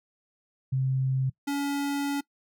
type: tone pair in turn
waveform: sine / square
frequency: 132 / 282.9 Hz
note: C3 / C#4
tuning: +16 / +35 cents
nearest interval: octave + minor second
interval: 1319 cents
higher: second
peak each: -23 / -27 dBFS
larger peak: first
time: 0.72-1.3 / 1.47-2.21 s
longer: second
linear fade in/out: 10 ms
effects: noise-tail reverb RT60 0.1 s tail -22 dB re dry